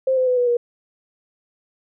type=tone with pitch steps; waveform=sine; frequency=525 / 513 / 501.3 / 489.8 / 478.7 Hz; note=C5 / C5 / B4 / B4 / A#4; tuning=+6 / -34 / +26 / -14 / +46 cents; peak=-15 dBFS; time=0.07-0.57 s; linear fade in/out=5 ms; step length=100 ms; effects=none